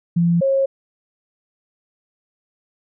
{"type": "tone pair in turn", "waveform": "sine", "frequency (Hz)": [170.7, 541.9], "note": ["F3", "C#5"], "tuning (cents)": [-39, -39], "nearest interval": "octave + minor sixth", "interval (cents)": 2000, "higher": "second", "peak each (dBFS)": [-13, -14], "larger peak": "first", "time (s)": [[0.16, 0.41], [0.41, 0.66]], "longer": "neither", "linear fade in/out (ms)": 10, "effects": []}